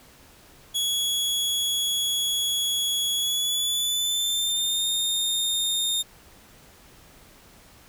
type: tone with pitch glide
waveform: sawtooth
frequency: 3355 to 3659 Hz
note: G#7 to A#7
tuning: +17 to -33 cents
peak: -20 dBFS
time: 0.74-6.03 s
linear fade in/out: 20 ms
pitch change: +150 cents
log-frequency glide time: 3.15-4.86 s
effects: pink hiss -52 dBFS RMS until 7.88 s